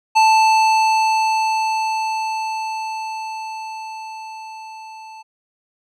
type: tone with level ramp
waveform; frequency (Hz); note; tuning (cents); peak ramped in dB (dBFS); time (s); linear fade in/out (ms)
square; 880; A5; 0; -10 to -36; 0.15-5.23; 20
effects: low-pass 6000 Hz 12 dB/octave